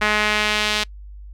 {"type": "tone with band-pass filter sweep", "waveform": "sawtooth", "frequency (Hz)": 211.3, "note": "G#3", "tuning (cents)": 30, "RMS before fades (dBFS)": -20, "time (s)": [0.01, 0.84], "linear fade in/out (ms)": 10, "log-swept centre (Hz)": [1900, 3600], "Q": 1.4, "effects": ["noise-tail reverb RT60 0.1 s tail -25 dB re dry", "added 50 Hz sine -35 dBFS peak until 1.33 s"]}